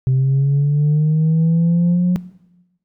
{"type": "linear sweep", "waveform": "sine", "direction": "up", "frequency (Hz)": [129.4, 181], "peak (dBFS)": -10, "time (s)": [0.07, 2.16], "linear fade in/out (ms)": 0, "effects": ["noise-tail reverb RT60 1.0 s tail -19 dB re dry", "tanh soft clip ceiling -10 dBFS"]}